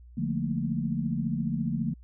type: chord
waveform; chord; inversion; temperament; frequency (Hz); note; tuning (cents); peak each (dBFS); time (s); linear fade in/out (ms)
sine; Bb major seventh; first; just; 145.68 / 174.81 / 218.5 / 233.1; D3 / F3 / A3 / Bb3; -14 / +2 / -12 / 0; -32; 0.17-1.94; 10
effects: added 60 Hz sine -47 dBFS peak until 2.03 s